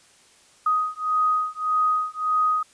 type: beating tone pair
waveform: sine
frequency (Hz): 1250 / 1251.7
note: D#6 / D#6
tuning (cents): +8 / +10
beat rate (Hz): 1.7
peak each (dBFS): -23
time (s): 0.66-2.63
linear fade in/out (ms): 5
effects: white hiss -55 dBFS RMS until 2.73 s + resampled to 22050 Hz